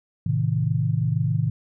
sine chord, A diminished, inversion none, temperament just, 110 / 132 / 158.4 Hz, A2 / C3 / Eb3, 0 / +16 / +31 cents, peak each -24 dBFS, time 0.26-1.5 s, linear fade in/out 5 ms, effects none

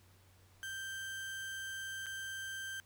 35% pulse tone with dropouts, 1568 Hz, G6, in tune, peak -39 dBFS, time 0.63-2.8 s, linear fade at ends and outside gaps 0 ms, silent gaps 2.06-2.066 s, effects added 93 Hz sine -63 dBFS peak until 2.85 s + pink hiss -67 dBFS RMS until 2.85 s

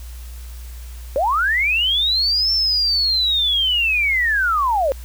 sine linear two-way sweep, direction up then down, 509 to 5410 to 509 Hz, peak -15 dBFS, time 1.16-4.92 s, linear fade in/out 0 ms, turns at 2.52 s, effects added 60 Hz sine -31 dBFS peak until 5.04 s + white hiss -45 dBFS RMS until 5.04 s

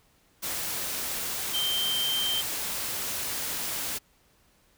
sine tone in noise, 3136 Hz, G7, in tune, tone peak -26 dBFS, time 1.53-2.42 s, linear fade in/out 20 ms, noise white, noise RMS -32 dBFS, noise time 0.42-3.99 s, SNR +3 dB, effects pink hiss -64 dBFS RMS until 4.77 s

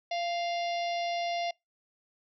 harmonic tone with a mistuned harmonic, 698.5 Hz, F5, in tune, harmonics 1 / 3 / 4 / 5 / 6 / 7 / 8, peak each -30 / -40 / -42 / -44 / -46 / -47 / -48 dBFS, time 0.11-1.51 s, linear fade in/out 5 ms, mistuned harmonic 1, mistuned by -24 cents, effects noise-tail reverb RT60 0.2 s tail -26 dB re dry

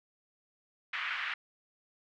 pink band-pass noise, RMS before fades -36 dBFS, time 0.93-1.34 s, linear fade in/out 5 ms, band 1400 to 2700 Hz, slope 24 dB/octave, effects none

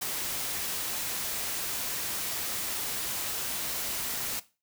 white noise, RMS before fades -33 dBFS, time 0.01-4.4 s, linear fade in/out 10 ms, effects noise-tail reverb RT60 0.3 s tail -17 dB re dry

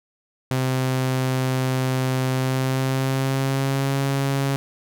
sawtooth tone with pitch glide, 130 to 137.41 Hz, C3 to C#3, -11 to -15 cents, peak -16 dBFS, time 0.51-4.56 s, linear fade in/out 0 ms, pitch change +96 cents, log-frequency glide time 2.32-4 s, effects none

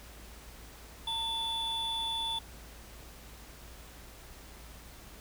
triangle tone pair together, 907 / 3470 Hz, A#5 / A7, -48 / -25 cents, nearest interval octave + major seventh, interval 2323 cents, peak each -36 / -31 dBFS, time 1.07-2.39 s, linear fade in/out 5 ms, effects added 56 Hz sine -51 dBFS peak until 5.2 s + pink hiss -52 dBFS RMS until 5.2 s

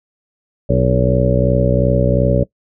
harmonic tone with a mistuned harmonic, 62.8 Hz, B1, 30 cents sharp, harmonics 1 / 2 / 3 / 4 / 5 / 6 / 7 / 8 / 9, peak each -19 / -16 / -19 / -24 / -26 / -27 / -21 / -24 / -17 dBFS, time 0.69-2.44 s, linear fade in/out 10 ms, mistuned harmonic 5, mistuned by -33 cents, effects noise-tail reverb RT60 0.1 s tail -20 dB re dry

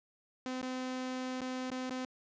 sawtooth tone with dropouts, 256.3 Hz, C4, 36 cents flat, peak -32 dBFS, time 0.46-2.05 s, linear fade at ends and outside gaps 1 ms, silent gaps 0.615-0.628 / 1.407-1.415 / 1.703-1.715 / 1.897-1.906 s, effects resampled to 16000 Hz + 12-bit

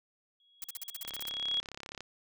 sine tone with exponential growth, 3322 Hz, G#7, in tune, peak -27 dBFS, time 0.4-1.6 s, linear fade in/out 2 ms, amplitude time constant 260 ms
blue noise bursts, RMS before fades -39 dBFS, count 11, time 0.62-1.291 s, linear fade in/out 2 ms, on 21 ms, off 44 ms
click train, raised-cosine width 0.2 ms, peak -25 dBFS, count 34, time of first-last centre 1.05-2.007 s, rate 34.5 Hz
effects none

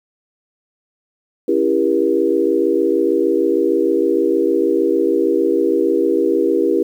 sine chord, C# diminished seventh, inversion none, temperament just, 277.2 / 332.6 / 399.1 / 479 Hz, C#4 / E4 / G4 / Bb4, 0 / +16 / +31 / +47 cents, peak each -22 / -17 / -17 / -19 dBFS, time 1.48-6.83 s, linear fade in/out 5 ms, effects 8-bit

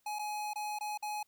square tone with dropouts, 841 Hz, G#5, 22 cents sharp, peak -36 dBFS, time 0.06-1.23 s, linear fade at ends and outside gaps 5 ms, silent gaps 0.188-0.192 / 0.535-0.557 / 0.788-0.808 / 0.976-1.025 s, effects white hiss -75 dBFS RMS until 1.27 s

